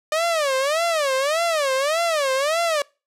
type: tone with vibrato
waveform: sawtooth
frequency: 599 Hz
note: D5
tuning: 34 cents sharp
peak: -15 dBFS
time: 0.12-2.82 s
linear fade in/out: 2 ms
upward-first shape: sine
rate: 1.7 Hz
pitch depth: 230 cents each way
effects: noise-tail reverb RT60 0.3 s tail -25 dB re dry + low-pass 10000 Hz 12 dB/octave